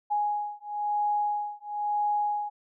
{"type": "beating tone pair", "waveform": "sine", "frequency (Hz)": [830.6, 831.6], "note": ["G#5", "G#5"], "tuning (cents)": [0, 2], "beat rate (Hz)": 1, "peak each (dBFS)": -29, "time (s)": [0.1, 2.5], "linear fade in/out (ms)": 20, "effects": []}